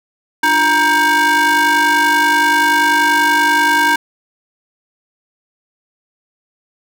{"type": "ring-modulated tone", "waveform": "square", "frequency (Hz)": 321.3, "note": "E4", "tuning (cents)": -44, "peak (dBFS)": -8, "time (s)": [0.43, 3.96], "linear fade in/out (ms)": 5, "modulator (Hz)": 1260, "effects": []}